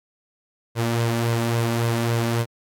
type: tone with flanger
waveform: sawtooth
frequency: 116.54 Hz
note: A#2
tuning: in tune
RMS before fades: -22 dBFS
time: 0.75-2.46 s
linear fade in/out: 50 ms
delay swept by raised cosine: 1.9 to 3.5 ms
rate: 3.6 Hz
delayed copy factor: +0.5
effects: AAC 64 kbps